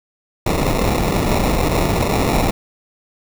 pink noise with sample-and-hold, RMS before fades -17 dBFS, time 0.46-2.51 s, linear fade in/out 5 ms, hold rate 1575 Hz, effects none

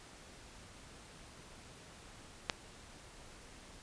click, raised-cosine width 0.2 ms, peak -13 dBFS, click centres 2.498 s, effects pink hiss -55 dBFS RMS until 3.82 s + resampled to 22050 Hz

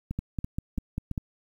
two click trains, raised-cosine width 5 ms, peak -19 / -17 dBFS, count 4 / 6, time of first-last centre 0.11-1.113 / 0.19-1.178 s, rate 2.99 / 5.06 Hz, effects 9-bit

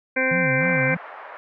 harmonic tone, 260.2 Hz, C4, 9 cents flat, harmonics 1 / 2 / 3 / 4 / 6 / 7 / 8 / 9, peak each -28 / -24 / -35 / -34 / -24 / -33 / -25 / -26 dBFS, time 0.16-0.95 s, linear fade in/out 10 ms
sine tone with vibrato, 155.56 Hz, D#3, in tune, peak -24 dBFS, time 0.31-0.97 s, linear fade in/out 5 ms, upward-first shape sine, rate 3.3 Hz, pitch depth 260 cents each way
pink band-pass noise, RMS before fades -39 dBFS, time 0.61-1.37 s, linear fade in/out 0 ms, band 630 to 1800 Hz, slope 24 dB/octave
effects none

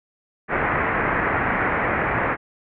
white low-pass noise, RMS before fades -22 dBFS, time 0.48-2.37 s, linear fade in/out 50 ms, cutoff 2100 Hz, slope 48 dB/octave, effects none

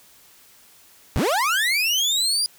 30% pulse linear sweep, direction up, 43.23 to 4910 Hz, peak -16 dBFS, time 1.16-2.46 s, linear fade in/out 0 ms, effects white hiss -52 dBFS RMS until 2.58 s

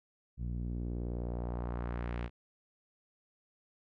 sawtooth tone with low-pass filter sweep, 59.5 Hz, A#1, 36 cents sharp, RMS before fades -37 dBFS, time 0.37-2.3 s, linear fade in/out 50 ms, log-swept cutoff 150 to 2800 Hz, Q 1.3, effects none

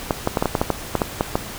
clicks, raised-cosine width 1 ms, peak -3 dBFS, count 12, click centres 0.108 / 0.274 / 0.372 / 0.425 / 0.457 / 0.552 / 0.615 / 0.703 / 0.953 / 1.018 / 1.209 / 1.355 s, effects pink hiss -33 dBFS RMS until 1.58 s

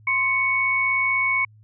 sine tone pair together, 1049 / 2221 Hz, C6 / C#7, +4 / +3 cents, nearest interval octave + minor second, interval 1299 cents, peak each -26 / -19 dBFS, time 0.07-1.45 s, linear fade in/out 5 ms, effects added 107 Hz sine -48 dBFS peak until 1.63 s

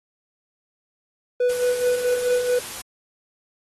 triangle tone with tremolo, 493.9 Hz, B4, in tune, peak -14 dBFS, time 1.4-2.59 s, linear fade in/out 5 ms, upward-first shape sine, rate 4.6 Hz, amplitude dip 60%
white noise, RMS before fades -34 dBFS, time 1.49-2.82 s, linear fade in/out 10 ms
effects AAC 32 kbps

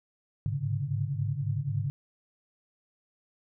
sine tone cluster, 101.8 / 105.6 / 134.4 / 145 Hz, G#2 / G#2 / C3 / D3, -34 / +29 / +47 / -22 cents, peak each -35 / -34 / -33 / -32 dBFS, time 0.46-1.9 s, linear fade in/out 0 ms, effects none

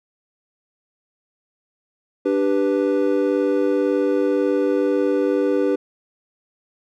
triangle chord, G major, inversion second, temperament equal, 293.7 / 392 / 493.9 Hz, D4 / G4 / B4, 0 / 0 / 0 cents, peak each -19 dBFS, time 2.25-5.76 s, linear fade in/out 10 ms, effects none

